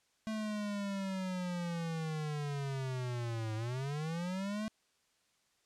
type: linear two-way sweep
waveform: square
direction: down then up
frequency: 220 to 107.9 to 220 Hz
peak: -36 dBFS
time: 0.27-4.68 s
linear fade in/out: 0 ms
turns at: 3.55 s
effects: white hiss -74 dBFS RMS until 5.65 s + low-pass 8000 Hz 12 dB/octave